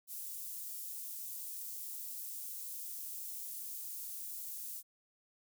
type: high-pass noise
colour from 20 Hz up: white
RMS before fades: -44 dBFS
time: 0.07-4.83 s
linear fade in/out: 50 ms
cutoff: 9100 Hz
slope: 12 dB/octave
effects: none